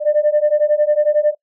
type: beating tone pair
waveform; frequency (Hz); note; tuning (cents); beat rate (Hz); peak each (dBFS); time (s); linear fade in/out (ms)
sine; 593 / 604; D5 / D5; +17 / +48; 11; -14; 0-1.35; 50
effects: noise-tail reverb RT60 0.1 s tail -23 dB re dry + tanh soft clip ceiling -6 dBFS